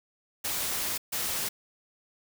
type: noise bursts at uneven times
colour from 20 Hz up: white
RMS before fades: -31 dBFS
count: 2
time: 0.44-0.98 / 1.12-1.49 s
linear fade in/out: 10 ms
effects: none